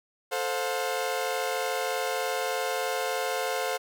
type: chord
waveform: sawtooth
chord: F major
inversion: first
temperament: equal with one note detuned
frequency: 440 / 523.3 / 715.6 Hz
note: A4 / C5 / F5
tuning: 0 / 0 / +42 cents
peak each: -29 / -27 / -28 dBFS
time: 0.31-3.78 s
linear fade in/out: 20 ms
effects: none